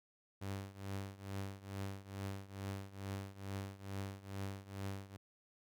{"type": "tone with tremolo", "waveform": "sawtooth", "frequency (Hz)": 98, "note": "G2", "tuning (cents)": 0, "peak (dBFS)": -35, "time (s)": [0.41, 5.17], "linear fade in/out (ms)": 10, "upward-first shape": "triangle", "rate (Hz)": 2.3, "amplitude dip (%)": 90, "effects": []}